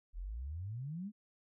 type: exponential sweep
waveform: sine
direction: up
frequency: 38.94 to 220 Hz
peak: -39 dBFS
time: 0.13-1.12 s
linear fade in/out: 50 ms
effects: none